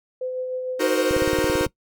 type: tone with tremolo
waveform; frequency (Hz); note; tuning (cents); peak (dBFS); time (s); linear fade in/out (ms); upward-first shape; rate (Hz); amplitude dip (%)
sine; 510; C5; -44; -24; 0.21-1.25; 5; sine; 6.6; 30
type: chord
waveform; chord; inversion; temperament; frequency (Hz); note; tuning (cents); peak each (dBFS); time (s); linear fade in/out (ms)
45% pulse; C half-diminished seventh; first; equal; 311.1 / 370 / 466.2 / 523.3; Eb4 / Gb4 / Bb4 / C5; 0 / 0 / 0 / 0; -25; 0.79-1.67; 20
type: click train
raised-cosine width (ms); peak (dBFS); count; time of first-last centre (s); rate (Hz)
5; -17; 11; 1.11-1.666; 18
effects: noise-tail reverb RT60 0.1 s tail -20 dB re dry